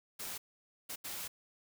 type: noise bursts at uneven times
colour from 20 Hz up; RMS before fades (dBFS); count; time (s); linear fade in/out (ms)
white; -42; 3; 0.19-0.38 / 0.89-0.96 / 1.04-1.28; 10
effects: none